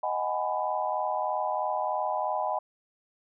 sine chord, G# minor seventh, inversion second, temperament just, 623 / 747.5 / 830.6 / 996.7 Hz, D#5 / F#5 / G#5 / B5, +2 / +17 / 0 / +16 cents, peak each -32 dBFS, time 0.03-2.59 s, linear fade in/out 5 ms, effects none

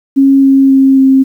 sine tone with pitch steps, 272.7 / 270.7 / 268.6 / 266.6 Hz, C#4 / C#4 / C4 / C4, -28 / -41 / +46 / +33 cents, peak -3 dBFS, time 0.16-1.24 s, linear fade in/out 20 ms, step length 270 ms, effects 7-bit

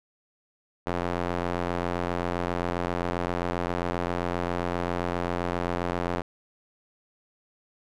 square tone with band-pass filter, 43.77 Hz, F1, 5 cents sharp, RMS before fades -29 dBFS, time 0.86-6.22 s, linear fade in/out 10 ms, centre 750 Hz, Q 0.64, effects none

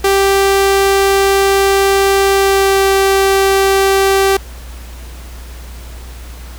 sawtooth tone with pitch glide, 392 to 389.3 Hz, G4 to G4, 0 to -12 cents, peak -5 dBFS, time 0.04-4.37 s, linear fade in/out 5 ms, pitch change -12 cents, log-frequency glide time 2.31-2.85 s, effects added 60 Hz sine -28 dBFS peak until 6.58 s + pink hiss -37 dBFS RMS until 6.58 s

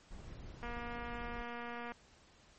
brown noise, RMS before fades -48 dBFS, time 0.1-1.44 s, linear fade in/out 20 ms
click train, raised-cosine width 0.5 ms, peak -30 dBFS, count 308, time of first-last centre 0.63-1.92 s, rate 238 Hz
effects pink hiss -64 dBFS RMS until 2.58 s + MP3 32 kbps

